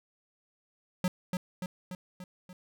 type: tone with echo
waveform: square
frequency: 182.1 Hz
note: F#3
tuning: 27 cents flat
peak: -26 dBFS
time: 1.04-1.08 s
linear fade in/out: 2 ms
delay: 290 ms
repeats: 5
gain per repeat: -4 dB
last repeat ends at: 2.53 s
effects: none